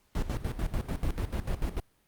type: noise with tremolo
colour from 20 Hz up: brown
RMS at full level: -29 dBFS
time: 0.15-1.8 s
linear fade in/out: 2 ms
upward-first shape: square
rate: 6.8 Hz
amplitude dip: 75%
effects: pink hiss -69 dBFS RMS until 2.07 s + Opus 48 kbps